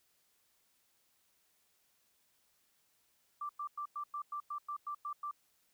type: tone bursts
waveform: sine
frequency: 1174.7 Hz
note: D6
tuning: in tune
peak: -37 dBFS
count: 11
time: 3.41-5.312 s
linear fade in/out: 5 ms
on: 82 ms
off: 100 ms
effects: white hiss -74 dBFS RMS until 5.73 s